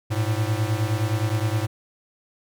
square beating tone pair, 105.2 / 114.8 Hz, G#2 / A#2, +23 / -26 cents, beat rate 9.6 Hz, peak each -24 / -26 dBFS, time 0.1-1.67 s, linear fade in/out 20 ms, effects none

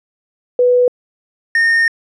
sine / triangle tone pair in turn, 493.9 / 1833.7 Hz, B4 / A#6, 0 / -29 cents, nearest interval octave + major seventh, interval 2271 cents, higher second, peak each -8 dBFS, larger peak neither, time 0.59-0.88 / 1.55-1.88 s, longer second, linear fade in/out 2 ms, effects resampled to 22050 Hz

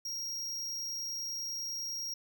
square tone, 5610 Hz, F8, 7 cents sharp, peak -36 dBFS, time 0.05-2.14 s, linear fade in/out 5 ms, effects none

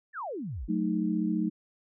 sine exponential sweep, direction down, 1858 to 38.89 Hz, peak -33 dBFS, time 0.13-0.69 s, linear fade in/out 50 ms
sine chord, D# diminished, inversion first, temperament equal, 185 / 220 / 311.1 Hz, F#3 / A3 / D#4, 0 / 0 / 0 cents, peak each -30 dBFS, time 0.68-1.5 s, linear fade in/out 20 ms
effects none

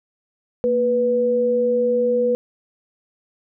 sine tone pair together, 231.2 / 491.3 Hz, A#3 / B4, -14 / -9 cents, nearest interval octave + minor second, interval 1305 cents, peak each -25 / -16 dBFS, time 0.64-2.35 s, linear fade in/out 0 ms, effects none

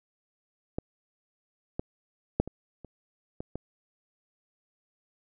clicks, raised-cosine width 2 ms, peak -17 / -17 / -9 / -24 / -30 / -22 / -21 dBFS, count 7, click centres 0.785 / 1.795 / 2.4 / 2.476 / 2.847 / 3.405 / 3.556 s, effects none

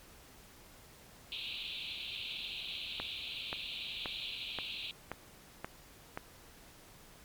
white band-pass noise, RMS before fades -42 dBFS, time 1.32-4.91 s, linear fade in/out 0 ms, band 2400 to 4100 Hz, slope 96 dB/octave
click train, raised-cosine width 0.5 ms, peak -22 dBFS, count 7, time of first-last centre 3-6.175 s, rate 1.89 Hz
effects pink hiss -57 dBFS RMS until 7.24 s + MP3 96 kbps

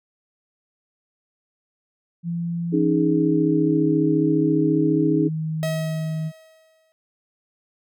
sine tone with pitch glide, 170.1 to 157.79 Hz, F3 to D#3, -45 to +25 cents, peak -23 dBFS, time 2.23-6.32 s, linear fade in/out 50 ms, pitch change -130 cents, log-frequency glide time 2.71-3.88 s
sine chord, C# suspended second, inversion none, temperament just, 277.2 / 311.8 / 415.8 Hz, C#4 / D#4 / G#4, 0 / +4 / +2 cents, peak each -23 / -19 / -24 dBFS, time 2.72-5.29 s, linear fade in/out 20 ms
45% pulse tone with exponential decay, 639 Hz, D#5, 46 cents sharp, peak -23 dBFS, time 5.63-6.92 s, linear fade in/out 0 ms, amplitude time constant 280 ms
effects none

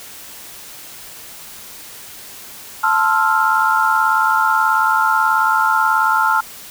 sine chord, F major seventh, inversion first, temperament equal, 880 / 1046.5 / 1318.5 / 1396.9 Hz, A5 / C6 / E6 / F6, 0 / 0 / 0 / 0 cents, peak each -17 / -21 / -19 / -16 dBFS, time 2.83-6.41 s, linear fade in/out 10 ms, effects white hiss -36 dBFS RMS until 6.7 s

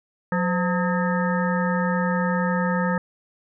harmonic tone with a mistuned harmonic, 181.1 Hz, F#3, 37 cents flat, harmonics 1 / 3 / 5 / 7 / 9 / 10, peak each -22 / -27 / -29 / -30 / -32 / -32 dBFS, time 0.32-2.98 s, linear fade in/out 2 ms, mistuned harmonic 3, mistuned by -90 cents, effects none

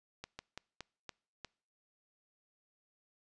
slowing click train, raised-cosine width 0.2 ms, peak -26 dBFS, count 6, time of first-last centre 0.24-1.447 s, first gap 150 ms, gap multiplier 1.24, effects noise-tail reverb RT60 0.5 s tail -26 dB re dry + resampled to 22050 Hz

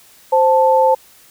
sine tone pair together, 523.3 / 880 Hz, C5 / A5, 0 / 0 cents, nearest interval major sixth, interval 900 cents, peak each -12 dBFS, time 0.32-0.95 s, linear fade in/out 10 ms, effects white hiss -47 dBFS RMS until 1.3 s

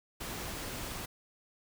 pink noise, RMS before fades -40 dBFS, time 0.2-1.06 s, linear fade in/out 10 ms, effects none

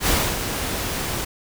pink noise with ADSR envelope, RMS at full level -18 dBFS, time 0-1.25 s, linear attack 73 ms, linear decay 280 ms, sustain -8 dB, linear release 10 ms, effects none

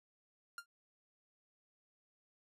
45% pulse tone with exponential decay, 1396.9 Hz, F6, in tune, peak -40 dBFS, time 0.58-0.66 s, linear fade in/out 2 ms, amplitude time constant 16 ms, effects resampled to 32000 Hz

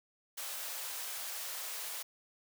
white high-pass noise, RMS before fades -41 dBFS, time 0.37-2.03 s, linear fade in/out 10 ms, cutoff 490 Hz, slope 24 dB/octave, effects none

